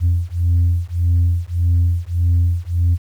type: beating tone pair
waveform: sine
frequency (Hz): 85.7 / 87.4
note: F2 / F2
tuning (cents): -32 / +2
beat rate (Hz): 1.7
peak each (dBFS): -15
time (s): 0-2.98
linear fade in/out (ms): 50
effects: tanh soft clip ceiling -9 dBFS + 8-bit